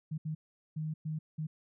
sine tone bursts at uneven times, 155.7 Hz, D#3, 2 cents sharp, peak -33 dBFS, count 5, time 0.11-0.18 / 0.25-0.35 / 0.76-0.94 / 1.05-1.19 / 1.38-1.47 s, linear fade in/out 10 ms, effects none

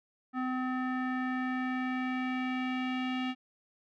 square tone with low-pass filter sweep, 255.8 Hz, C4, 39 cents flat, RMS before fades -33 dBFS, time 0.33-3.35 s, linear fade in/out 50 ms, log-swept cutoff 1500 to 2800 Hz, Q 2.9, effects none

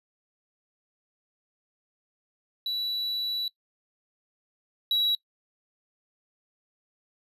triangle tone pair in turn, 3938 / 3893 Hz, B7 / B7, -6 / -26 cents, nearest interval unison, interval 20 cents, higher first, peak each -26 / -20 dBFS, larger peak second, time 2.66-3.48 / 4.91-5.15 s, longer first, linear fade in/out 2 ms, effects noise-tail reverb RT60 0.1 s tail -22 dB re dry + resampled to 32000 Hz

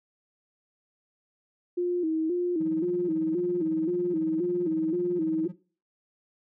sine tone with vibrato, 335.7 Hz, E4, 32 cents sharp, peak -24 dBFS, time 1.77-5.48 s, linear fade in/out 10 ms, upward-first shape square, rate 1.9 Hz, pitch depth 92 cents each way
triangle tone with tremolo, 179.3 Hz, F3, 46 cents sharp, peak -31 dBFS, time 2.6-5.54 s, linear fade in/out 10 ms, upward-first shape sine, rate 18 Hz, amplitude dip 100%
effects noise-tail reverb RT60 0.4 s tail -20 dB re dry

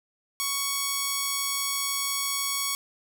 5% pulse tone, 1114 Hz, C#6, 8 cents sharp, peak -14 dBFS, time 0.4-2.75 s, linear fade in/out 0 ms, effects none

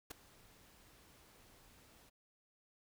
pink noise with ADSR envelope, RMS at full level -42 dBFS, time 0.1-2.1 s, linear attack 13 ms, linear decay 6 ms, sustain -22 dB, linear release 16 ms, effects none

